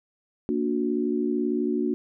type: chord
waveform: sine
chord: Bb augmented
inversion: none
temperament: just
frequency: 233.1 / 291.4 / 364.2 Hz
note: Bb3 / D4 / F#4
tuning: 0 / -13 / -27 cents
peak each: -27 dBFS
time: 0.49-1.94 s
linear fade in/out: 0 ms
effects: none